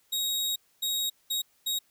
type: tone bursts at uneven times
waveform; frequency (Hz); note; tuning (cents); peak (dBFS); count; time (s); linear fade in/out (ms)
sawtooth; 3782; A#7; +24; -24; 4; 0.12-0.56 / 0.82-1.1 / 1.3-1.42 / 1.66-1.79; 10
effects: white hiss -67 dBFS RMS until 1.9 s